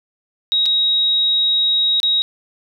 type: tone with dropouts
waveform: sine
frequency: 3800 Hz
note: A#7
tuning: 33 cents sharp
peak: -13 dBFS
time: 0.52-2.22 s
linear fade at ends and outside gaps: 0 ms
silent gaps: 0.657-0.661 / 2.001-2.031 s
effects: none